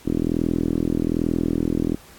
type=tone with low-pass filter; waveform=5% pulse; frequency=41.2 Hz; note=E1; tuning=in tune; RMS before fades=-22 dBFS; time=0.05-1.96 s; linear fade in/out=20 ms; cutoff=300 Hz; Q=2.8; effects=pink hiss -48 dBFS RMS until 2.18 s + AAC 64 kbps